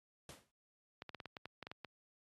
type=noise with exponential decay; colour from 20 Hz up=pink; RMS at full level=-48 dBFS; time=0.29-0.51 s; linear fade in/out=2 ms; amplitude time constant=47 ms
type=clicks; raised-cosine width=0.3 ms; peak=-30 dBFS; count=11; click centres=1.021 / 1.093 / 1.147 / 1.202 / 1.257 / 1.368 / 1.456 / 1.627 / 1.669 / 1.715 / 1.847 s
effects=high-pass 80 Hz 12 dB/octave + AAC 32 kbps